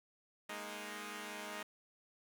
5% pulse chord, Ab suspended second, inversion none, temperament equal, 207.7 / 233.1 / 311.1 Hz, Ab3 / Bb3 / Eb4, 0 / 0 / 0 cents, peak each -35 / -39 / -37 dBFS, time 0.49-1.63 s, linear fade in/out 5 ms, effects none

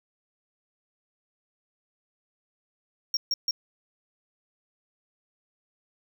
triangle tone bursts, 5560 Hz, F8, 9 cents flat, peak -22 dBFS, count 3, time 3.14-3.51 s, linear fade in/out 2 ms, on 30 ms, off 140 ms, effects none

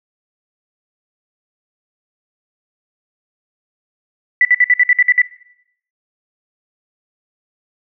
sine tone bursts, 1975.5 Hz, B6, in tune, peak -7 dBFS, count 9, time 4.41-5.218 s, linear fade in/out 2 ms, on 40 ms, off 56 ms, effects noise-tail reverb RT60 0.7 s tail -17 dB re dry

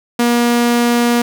sawtooth tone, 238.6 Hz, A#3, 41 cents sharp, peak -7 dBFS, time 0.19-1.22 s, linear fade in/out 5 ms, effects none

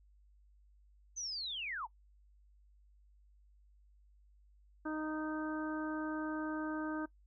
sine linear sweep, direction down, 6250 to 792 Hz, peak -38 dBFS, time 1.16-1.87 s, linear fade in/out 20 ms
harmonic tone, 309.6 Hz, D#4, 9 cents flat, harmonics 1 / 2 / 3 / 4 / 5, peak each -37 / -46 / -47 / -47 / -46 dBFS, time 4.85-7.06 s, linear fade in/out 10 ms
effects noise-tail reverb RT60 0.1 s tail -21 dB re dry + added 50 Hz sine -62 dBFS peak until 7.26 s

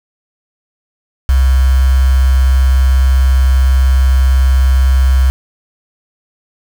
sine tone with quantisation, 65.41 Hz, C2, in tune, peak -6 dBFS, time 1.29-5.3 s, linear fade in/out 0 ms, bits 4, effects none

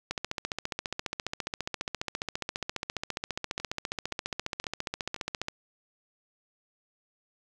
two click trains, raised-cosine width 0.2 ms, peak -14 / -23 dBFS, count 80 / 4, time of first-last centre 0.11-5.484 / 3.6-5.162 s, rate 14.7 / 1.92 Hz, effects none

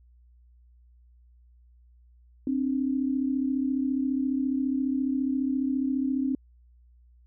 sine tone pair together, 262.6 / 297.2 Hz, C4 / D4, +6 / +21 cents, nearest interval major second, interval 215 cents, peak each -25 / -30 dBFS, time 2.47-6.35 s, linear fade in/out 2 ms, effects added 60 Hz sine -54 dBFS peak until 7.26 s

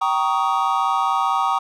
triangle chord, Eb dominant seventh, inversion first, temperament just, 777.8 / 933.4 / 1120.1 / 1244.5 Hz, G5 / Bb5 / Db6 / Eb6, -14 / +2 / +18 / 0 cents, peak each -21 dBFS, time 0.01-1.59 s, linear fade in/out 10 ms, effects none

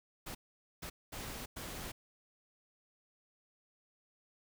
pink noise bursts at uneven times, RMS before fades -44 dBFS, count 4, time 0.26-0.35 / 0.82-0.9 / 1.12-1.46 / 1.56-1.92 s, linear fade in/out 10 ms, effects none

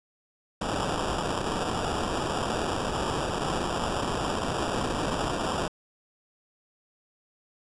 violet noise with sample-and-hold, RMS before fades -29 dBFS, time 0.61-5.68 s, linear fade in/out 5 ms, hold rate 2100 Hz, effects resampled to 22050 Hz

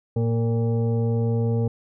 sine tone with frequency modulation, 114.6 Hz, A#2, 29 cents flat, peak -19 dBFS, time 0.16-1.68 s, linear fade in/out 5 ms, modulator 346 Hz, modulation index 0.85, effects none

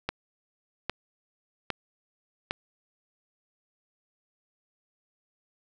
click train, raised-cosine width 0.3 ms, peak -12 dBFS, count 4, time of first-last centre 0.09-2.509 s, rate 1.24 Hz, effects none

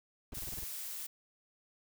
brown noise bursts, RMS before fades -44 dBFS, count 7, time 0.32-0.642 s, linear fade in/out 2 ms, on 22 ms, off 28 ms
blue noise, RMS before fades -42 dBFS, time 0.34-1.07 s, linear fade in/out 10 ms
effects none

